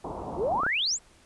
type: low-pass noise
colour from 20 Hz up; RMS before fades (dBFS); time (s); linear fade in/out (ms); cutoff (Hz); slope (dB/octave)
white; -36; 0.04-0.61; 5; 1000; 48
type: exponential sweep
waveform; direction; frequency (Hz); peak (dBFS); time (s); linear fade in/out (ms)
sine; up; 320 to 8070; -24; 0.36-0.99; 50
type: clicks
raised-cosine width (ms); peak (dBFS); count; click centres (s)
1; -18; 2; 0.634 / 0.665
effects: pink hiss -58 dBFS RMS until 1.25 s + resampled to 24000 Hz